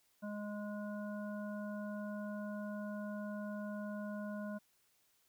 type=harmonic tone; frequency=207.7 Hz; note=G#3; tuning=in tune; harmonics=1 / 3 / 5 / 7; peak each=-41 / -46 / -54 / -52 dBFS; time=0.22-4.59 s; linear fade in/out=20 ms; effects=white hiss -74 dBFS RMS until 5.28 s